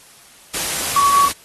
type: tone in noise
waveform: sine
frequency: 1128 Hz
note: C#6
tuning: 30 cents sharp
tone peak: -10 dBFS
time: 0.96-1.28 s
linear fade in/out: 5 ms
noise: white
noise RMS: -22 dBFS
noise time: 0.54-1.32 s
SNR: +9 dB
effects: white hiss -46 dBFS RMS until 1.44 s + AAC 32 kbps